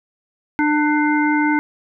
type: harmonic tone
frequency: 299.1 Hz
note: D4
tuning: 32 cents sharp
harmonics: 1 / 3 / 5 / 7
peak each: -16 / -21 / -23 / -24 dBFS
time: 0.59-1.59 s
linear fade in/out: 0 ms
effects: none